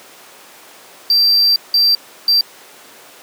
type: tone bursts at uneven times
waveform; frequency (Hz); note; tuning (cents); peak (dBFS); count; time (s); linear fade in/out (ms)
triangle; 4699; D8; 0; -8; 3; 1.1-1.56 / 1.74-1.95 / 2.28-2.41; 2
effects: pink hiss -40 dBFS RMS until 3.22 s + high-pass 400 Hz 12 dB/octave